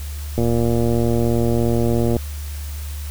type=click train; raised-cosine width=2 ms; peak=-7 dBFS; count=210; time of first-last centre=0.38-2.166 s; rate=117 Hz; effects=added 73 Hz sine -26 dBFS peak until 3.1 s + white hiss -39 dBFS RMS until 3.1 s